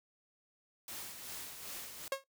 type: noise with tremolo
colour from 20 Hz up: white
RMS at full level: -44 dBFS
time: 0.88-2.08 s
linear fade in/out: 2 ms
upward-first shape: sine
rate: 2.6 Hz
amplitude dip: 45%
type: tone with exponential decay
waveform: sawtooth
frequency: 543 Hz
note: C#5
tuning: 36 cents flat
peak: -25 dBFS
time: 2.12-2.24 s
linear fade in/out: 2 ms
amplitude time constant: 26 ms
effects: noise-tail reverb RT60 0.2 s tail -26 dB re dry